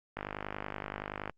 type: click train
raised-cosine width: 0.5 ms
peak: -21 dBFS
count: 58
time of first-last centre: 0.17-1.296 s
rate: 50.6 Hz
effects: Opus 48 kbps